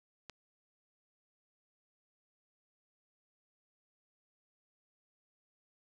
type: click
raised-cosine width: 0.2 ms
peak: -28 dBFS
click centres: 0.297 s
effects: none